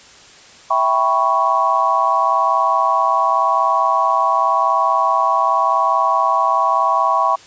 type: chord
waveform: sine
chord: C# half-diminished seventh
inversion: first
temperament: equal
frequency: 659.3 / 784 / 987.8 / 1108.7 Hz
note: E5 / G5 / B5 / C#6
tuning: 0 / 0 / 0 / 0 cents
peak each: -21 / -20 / -18 / -16 dBFS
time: 0.7-7.36 s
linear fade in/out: 10 ms
effects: white hiss -43 dBFS RMS until 7.46 s + resampled to 16000 Hz